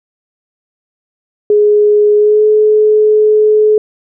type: tone with pitch glide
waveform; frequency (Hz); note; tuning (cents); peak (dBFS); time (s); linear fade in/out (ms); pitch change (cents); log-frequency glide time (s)
sine; 417.8 to 427.1; G#4 to G#4; +10 to +48; -5; 1.5-3.78; 2; +38; 2.17-2.44
effects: none